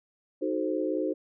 sine chord, D# diminished seventh, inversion none, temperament equal with one note detuned, 311.1 / 370 / 434.4 / 523.3 Hz, D#4 / F#4 / A4 / C5, 0 / 0 / -22 / 0 cents, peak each -30 / -32 / -34 / -32 dBFS, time 0.41-1.14 s, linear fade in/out 20 ms, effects none

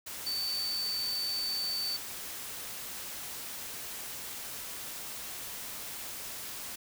sine tone in noise, 4543 Hz, C#8, 42 cents sharp, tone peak -31 dBFS, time 0.26-1.97 s, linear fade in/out 10 ms, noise white, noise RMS -41 dBFS, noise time 0.06-6.76 s, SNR +7 dB, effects none

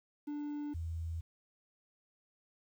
triangle / sine tone pair in turn, 293.7 / 82.42 Hz, D4 / E2, 0 / 0 cents, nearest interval octave + minor seventh, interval 2200 cents, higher first, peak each -35 / -36 dBFS, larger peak first, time 0.27-0.74 / 0.74-1.21 s, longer neither, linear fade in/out 10 ms, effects 11-bit

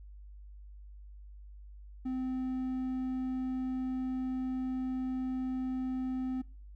triangle tone, 257.8 Hz, C4, 26 cents flat, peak -30 dBFS, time 2.05-6.42 s, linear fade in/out 10 ms, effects noise-tail reverb RT60 0.5 s tail -24 dB re dry + added 50 Hz sine -47 dBFS peak until 6.75 s

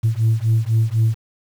sine beating tone pair, 110.2 / 114.2 Hz, A2 / A#2, +3 / -35 cents, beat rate 4 Hz, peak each -16 dBFS, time 0.03-1.15 s, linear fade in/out 20 ms, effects tanh soft clip ceiling -10 dBFS + 7-bit

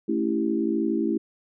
sine chord, A dominant seventh, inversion none, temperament equal, 220 / 277.2 / 329.6 / 392 Hz, A3 / C#4 / E4 / G4, 0 / 0 / 0 / 0 cents, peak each -27 / -29 / -25 / -30 dBFS, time 0.08-1.18 s, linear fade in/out 10 ms, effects none

